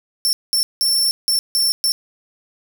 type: tone bursts at uneven times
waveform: sawtooth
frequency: 5410 Hz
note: E8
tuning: 44 cents sharp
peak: -12 dBFS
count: 6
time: 0.25-0.33 / 0.53-0.63 / 0.81-1.11 / 1.28-1.39 / 1.55-1.72 / 1.84-1.92 s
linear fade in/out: 0 ms
effects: 9-bit